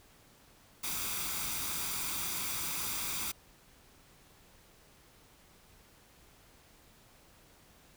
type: noise with comb filter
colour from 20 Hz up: white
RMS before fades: -36 dBFS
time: 0.83-3.32 s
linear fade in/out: 10 ms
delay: 0.84 ms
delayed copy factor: +0.55
effects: pink hiss -61 dBFS RMS until 7.96 s